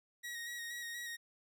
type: tone with vibrato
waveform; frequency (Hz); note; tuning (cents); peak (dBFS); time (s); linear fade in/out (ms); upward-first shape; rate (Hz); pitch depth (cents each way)
sawtooth; 1890; A#6; +23; -38; 0.23-1.17; 20; square; 4.2; 22
effects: none